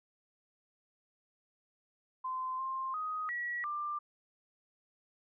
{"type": "tone with pitch steps", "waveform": "sine", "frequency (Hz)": [1033, 1055, 1252, 1926, 1188], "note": ["C6", "C6", "D#6", "B6", "D6"], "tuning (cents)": [-22, 14, 10, -44, 20], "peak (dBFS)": -34, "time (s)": [2.24, 3.99], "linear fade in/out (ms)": 10, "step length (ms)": 350, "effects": []}